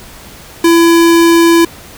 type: tone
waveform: square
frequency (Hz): 335.6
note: E4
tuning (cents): +31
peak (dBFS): -5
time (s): 0.64-1.65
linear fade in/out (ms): 5
effects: pink hiss -34 dBFS RMS until 1.97 s